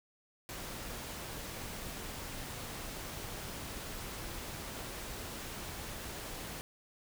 pink noise, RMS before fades -43 dBFS, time 0.49-6.61 s, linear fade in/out 0 ms, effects none

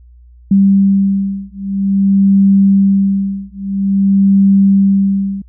sine beating tone pair, 196 / 196.5 Hz, G3 / G3, 0 / +4 cents, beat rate 0.5 Hz, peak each -11 dBFS, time 0.51-5.42 s, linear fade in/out 5 ms, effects added 60 Hz sine -38 dBFS peak until 5.48 s

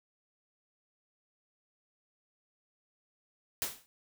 white noise with exponential decay, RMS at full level -30 dBFS, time 3.62-3.86 s, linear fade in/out 0 ms, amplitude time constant 51 ms, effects none

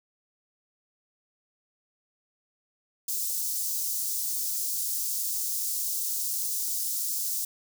white high-pass noise, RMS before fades -30 dBFS, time 3.08-7.45 s, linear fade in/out 5 ms, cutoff 5300 Hz, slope 24 dB/octave, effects none

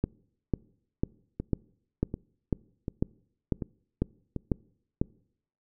two click trains, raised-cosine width 3 ms, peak -19 / -12 dBFS, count 5 / 11, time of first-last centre 1.4-4.363 / 0.04-5.015 s, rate 1.35 / 2.01 Hz, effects noise-tail reverb RT60 0.7 s tail -25 dB re dry

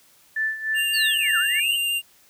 sine tone with tremolo, 1760 Hz, A6, in tune, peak -20 dBFS, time 0.36-1.6 s, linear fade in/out 5 ms, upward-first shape sine, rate 3.3 Hz, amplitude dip 75%
square tone with vibrato, 2794 Hz, F7, in tune, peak -22 dBFS, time 0.74-2.02 s, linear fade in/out 50 ms, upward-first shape triangle, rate 12 Hz, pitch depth 12 cents each way
sine linear two-way sweep, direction down then up, 4699 to 1318.5 to 3114 Hz, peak -24 dBFS, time 0.93-1.77 s, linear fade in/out 20 ms, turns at 1.38 s
effects white hiss -56 dBFS RMS until 2.29 s

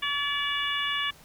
harmonic tone with a mistuned harmonic, 575 Hz, D5, 37 cents flat, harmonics 2 / 3 / 4 / 5 / 6, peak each -33 / -32 / -34 / -31 / -33 dBFS, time 0.02-1.11 s, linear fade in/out 10 ms, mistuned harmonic 2, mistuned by -20 cents, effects pink hiss -53 dBFS RMS until 1.24 s

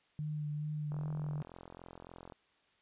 sine tone with vibrato, 150.2 Hz, D3, 39 cents sharp, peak -35 dBFS, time 0.19-1.42 s, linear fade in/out 0 ms, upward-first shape sine, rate 2.4 Hz, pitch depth 21 cents each way
click train, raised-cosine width 1 ms, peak -35 dBFS, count 62, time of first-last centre 0.92-2.322 s, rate 43.5 Hz
effects white hiss -71 dBFS RMS until 2.81 s + resampled to 8000 Hz

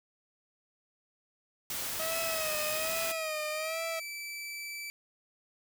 white noise, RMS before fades -36 dBFS, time 1.7-3.12 s, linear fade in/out 2 ms
sawtooth tone with vibrato, 634 Hz, D#5, 32 cents sharp, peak -30 dBFS, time 1.99-4 s, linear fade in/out 10 ms, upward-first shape sine, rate 1.2 Hz, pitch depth 67 cents each way
sawtooth tone with pitch glide, 2558 to 2319 Hz, D#7 to D7, +47 to -22 cents, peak -35 dBFS, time 2.12-4.9 s, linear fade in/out 0 ms, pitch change -169 cents, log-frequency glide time 2.5-4.01 s
effects none

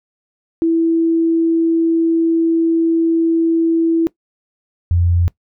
sine tone pair in turn, 329.6 / 86.8 Hz, E4 / F2, 0 / -10 cents, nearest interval octave + major seventh, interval 2310 cents, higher first, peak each -11 / -11 dBFS, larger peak neither, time 0.62-4.07 / 4.91-5.28 s, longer first, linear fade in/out 0 ms, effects noise-tail reverb RT60 0.1 s tail -20 dB re dry

